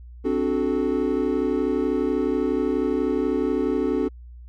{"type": "chord", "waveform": "triangle", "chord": "D dominant seventh", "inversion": "third", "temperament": "equal with one note detuned", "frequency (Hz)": [261.6, 293.7, 370, 434.4], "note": ["C4", "D4", "F#4", "A4"], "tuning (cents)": [0, 0, 0, -22], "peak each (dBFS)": -24, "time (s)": [0.24, 4.09], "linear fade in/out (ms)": 20, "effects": ["added 60 Hz sine -39 dBFS peak until 4.48 s"]}